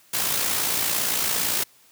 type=noise with amplitude modulation; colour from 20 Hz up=white; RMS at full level=-22 dBFS; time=0.13-1.64 s; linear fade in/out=10 ms; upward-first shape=sine; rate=57.7 Hz; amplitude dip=45%; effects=white hiss -56 dBFS RMS until 1.91 s + high-pass 80 Hz 12 dB/octave